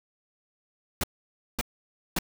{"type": "noise bursts", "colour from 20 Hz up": "pink", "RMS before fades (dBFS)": -27, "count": 3, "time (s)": [1.01, 2.188], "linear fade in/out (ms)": 2, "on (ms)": 26, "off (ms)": 550, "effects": []}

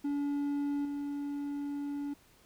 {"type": "tone with level steps", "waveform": "triangle", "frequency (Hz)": 286.1, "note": "D4", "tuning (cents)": -45, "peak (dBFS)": [-28, -32], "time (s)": [0.04, 2.14], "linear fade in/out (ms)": 10, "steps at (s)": 0.85, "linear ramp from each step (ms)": 2, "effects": ["pink hiss -63 dBFS RMS until 2.45 s"]}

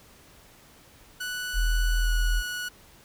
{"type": "tone with pitch glide", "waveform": "sawtooth", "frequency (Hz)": [1481, 1466.5], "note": ["F#6", "F#6"], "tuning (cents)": [1, -16], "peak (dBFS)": -27, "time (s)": [1.2, 2.69], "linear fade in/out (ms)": 10, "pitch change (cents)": -17, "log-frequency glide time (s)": [2, 2.09]}
{"type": "tone", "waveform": "sine", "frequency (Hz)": 41.2, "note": "E1", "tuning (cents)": 0, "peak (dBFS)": -21, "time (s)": [1.53, 2.43], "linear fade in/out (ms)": 50}
{"effects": ["pink hiss -54 dBFS RMS until 3.04 s"]}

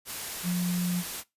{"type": "tone in noise", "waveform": "sine", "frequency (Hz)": 177.7, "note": "F3", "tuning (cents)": 30, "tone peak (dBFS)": -25, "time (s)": [0.43, 1.04], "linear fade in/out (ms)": 50, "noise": "white", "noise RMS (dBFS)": -36, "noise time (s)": [0.05, 1.24], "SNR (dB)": 8, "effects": ["noise-tail reverb RT60 0.2 s tail -21 dB re dry", "resampled to 32000 Hz"]}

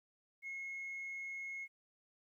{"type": "tone", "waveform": "sine", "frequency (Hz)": 2168, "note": "C#7", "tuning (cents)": -39, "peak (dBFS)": -40, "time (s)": [0.42, 1.68], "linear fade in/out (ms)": 50, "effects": ["tanh soft clip ceiling -39 dBFS", "13-bit"]}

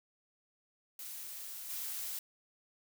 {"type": "noise with level steps", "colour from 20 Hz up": "blue", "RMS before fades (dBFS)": [-45, -40], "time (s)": [0.99, 2.19], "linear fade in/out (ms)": 2, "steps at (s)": 1.69, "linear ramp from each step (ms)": 20, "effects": []}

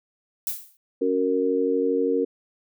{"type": "noise with exponential decay", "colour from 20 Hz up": "violet", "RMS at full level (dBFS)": -24, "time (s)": [0.47, 0.77], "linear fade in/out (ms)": 1, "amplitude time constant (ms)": 64}
{"type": "chord", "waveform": "sine", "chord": "F# major", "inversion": "second", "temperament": "just", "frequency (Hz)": [277.5, 370, 462.5], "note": ["C#4", "F#4", "A#4"], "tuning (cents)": [2, 0, -14], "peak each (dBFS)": [-25, -27, -22], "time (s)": [1.01, 2.25], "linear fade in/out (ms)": 10}
{"effects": []}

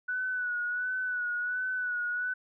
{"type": "tone with vibrato", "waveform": "sine", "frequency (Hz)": 1480, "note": "F#6", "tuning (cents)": 0, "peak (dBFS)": -29, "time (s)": [0.08, 2.34], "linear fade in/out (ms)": 10, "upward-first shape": "sine", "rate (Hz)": 1.4, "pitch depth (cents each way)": 39, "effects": []}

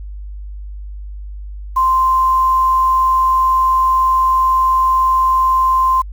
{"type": "tone with quantisation", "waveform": "sine", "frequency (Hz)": 1043, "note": "C6", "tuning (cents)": -6, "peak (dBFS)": -10, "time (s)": [1.76, 6.02], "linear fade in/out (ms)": 10, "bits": 6, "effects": ["added 50 Hz sine -26 dBFS peak until 6.12 s"]}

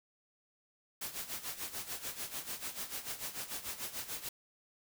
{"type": "noise with tremolo", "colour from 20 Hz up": "white", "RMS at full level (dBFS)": -39, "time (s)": [1.01, 4.29], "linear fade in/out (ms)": 5, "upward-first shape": "sine", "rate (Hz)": 6.8, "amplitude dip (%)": 75, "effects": []}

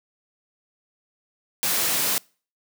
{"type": "high-pass noise", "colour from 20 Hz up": "white", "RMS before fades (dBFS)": -23, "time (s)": [1.63, 2.18], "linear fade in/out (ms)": 0, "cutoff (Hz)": 120, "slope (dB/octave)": 48, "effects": ["noise-tail reverb RT60 0.4 s tail -26 dB re dry"]}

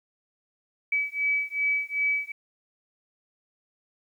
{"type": "beating tone pair", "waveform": "sine", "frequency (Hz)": [2287, 2289.6], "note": ["D7", "D7"], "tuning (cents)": [-47, -45], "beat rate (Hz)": 2.6, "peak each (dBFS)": -27, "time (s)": [0.92, 2.32], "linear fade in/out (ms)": 5, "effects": ["10-bit"]}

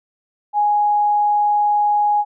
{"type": "tone", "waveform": "sine", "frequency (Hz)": 830.6, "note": "G#5", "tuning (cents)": 0, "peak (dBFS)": -13, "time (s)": [0.53, 2.25], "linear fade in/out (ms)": 50, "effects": []}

